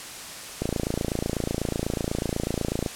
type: click train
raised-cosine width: 2 ms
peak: -12 dBFS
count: 64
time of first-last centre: 0.62-2.862 s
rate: 28.1 Hz
effects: white hiss -38 dBFS RMS until 2.95 s + low-pass 10000 Hz 12 dB/octave